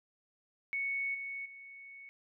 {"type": "tone with level steps", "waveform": "sine", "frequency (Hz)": 2217, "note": "C#7", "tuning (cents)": 0, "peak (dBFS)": [-32, -38, -48], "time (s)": [0.73, 2.09], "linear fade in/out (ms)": 0, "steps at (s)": [1.14, 1.45], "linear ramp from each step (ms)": 10, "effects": []}